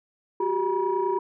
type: tone cluster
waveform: sine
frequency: 366.5 / 396.5 / 960 Hz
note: F#4 / G4 / B5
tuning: -16 / +20 / -49 cents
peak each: -26 dBFS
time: 0.4-1.19 s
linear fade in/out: 5 ms
effects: tanh soft clip ceiling -14 dBFS